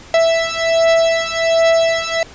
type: beating tone pair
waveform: 45% pulse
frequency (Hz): 659.3 / 660.6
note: E5 / E5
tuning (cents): 0 / +4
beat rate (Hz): 1.3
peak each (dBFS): -15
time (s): 0.14-2.23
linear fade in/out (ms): 2
effects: pink hiss -39 dBFS RMS until 2.34 s + resampled to 16000 Hz